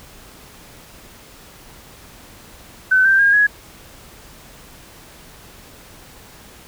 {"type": "tone with pitch steps", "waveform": "sine", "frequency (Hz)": [1519, 1568.9, 1620.5, 1673.8], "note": ["F#6", "G6", "G#6", "G#6"], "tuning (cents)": [45, 1, -43, 13], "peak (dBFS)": -10, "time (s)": [2.91, 3.47], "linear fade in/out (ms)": 10, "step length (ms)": 140, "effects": ["pink hiss -43 dBFS RMS until 6.67 s"]}